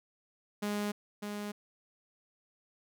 sawtooth tone with echo, 206.8 Hz, G#3, 7 cents flat, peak -28 dBFS, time 0.62-0.92 s, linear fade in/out 10 ms, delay 600 ms, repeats 1, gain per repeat -5 dB, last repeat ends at 1.52 s, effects none

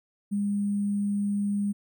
sine tone with sample-and-hold, 203 Hz, G#3, 39 cents flat, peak -24 dBFS, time 0.31-1.73 s, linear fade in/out 20 ms, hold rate 8820 Hz, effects none

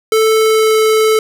square tone with pitch glide, 440 to 436.5 Hz, A4 to A4, 0 to -14 cents, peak -9 dBFS, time 0.12-1.19 s, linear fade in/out 2 ms, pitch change -14 cents, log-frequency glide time 0.31-0.78 s, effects none

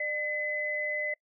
sine tone pair together, 601 / 2022 Hz, D5 / B6, +40 / +40 cents, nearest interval octave + major sixth, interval 2100 cents, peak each -35 / -30 dBFS, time 0-1.14 s, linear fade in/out 5 ms, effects noise-tail reverb RT60 0.1 s tail -25 dB re dry

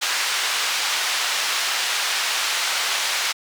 white band-pass noise, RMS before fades -23 dBFS, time 0.01-3.33 s, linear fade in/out 20 ms, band 900 to 4800 Hz, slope 12 dB/octave, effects none

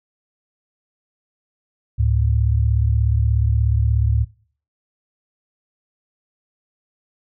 sine tone pair together, 71.68 / 108.4 Hz, D2 / A2, -41 / -25 cents, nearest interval perfect fifth, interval 716 cents, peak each -17 dBFS, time 1.98-4.25 s, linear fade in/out 20 ms, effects noise-tail reverb RT60 0.5 s tail -23 dB re dry

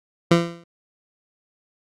20% pulse tone with exponential decay, 169.9 Hz, F3, 47 cents flat, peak -5 dBFS, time 0.31-0.64 s, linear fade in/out 5 ms, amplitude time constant 71 ms, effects low-pass 6000 Hz 12 dB/octave + Opus 48 kbps

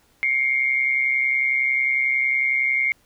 sine tone pair together, 2124 / 2255 Hz, C7 / C#7, +25 / +29 cents, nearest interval minor second, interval 104 cents, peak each -19 / -24 dBFS, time 0.23-2.92 s, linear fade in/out 0 ms, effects pink hiss -60 dBFS RMS until 3.05 s

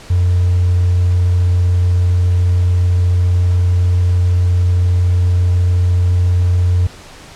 triangle tone with hard clipping, 89.3 Hz, F2, 39 cents sharp, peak -10 dBFS, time 0.1-6.87 s, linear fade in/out 5 ms, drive 4 dB, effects pink hiss -37 dBFS RMS until 7.35 s + low-pass 8000 Hz 12 dB/octave

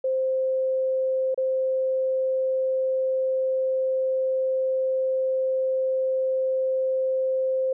sine tone with dropouts, 523.3 Hz, C5, in tune, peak -21 dBFS, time 0.04-7.73 s, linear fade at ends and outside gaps 5 ms, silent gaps 1.345-1.376 s, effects none

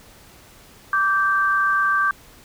sine tone pair together, 1163.9 / 1568 Hz, D6 / G6, -16 / 0 cents, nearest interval perfect fourth, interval 516 cents, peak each -19 dBFS, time 0.93-2.11 s, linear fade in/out 2 ms, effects pink hiss -48 dBFS RMS until 2.44 s

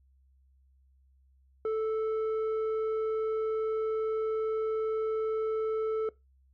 square tone with low-pass filter, 438.8 Hz, A4, 5 cents flat, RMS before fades -30 dBFS, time 1.65-6.09 s, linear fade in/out 2 ms, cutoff 890 Hz, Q 8.1, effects noise-tail reverb RT60 0.2 s tail -21 dB re dry + added 66 Hz sine -61 dBFS peak until 6.53 s

